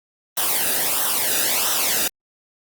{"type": "noise with flanger", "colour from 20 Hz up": "white", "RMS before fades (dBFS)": -20, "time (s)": [0.37, 2.08], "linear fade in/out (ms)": 5, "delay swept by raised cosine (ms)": [0.43, 0.94], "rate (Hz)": 1.5, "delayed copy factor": -0.75, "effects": ["Opus 32 kbps"]}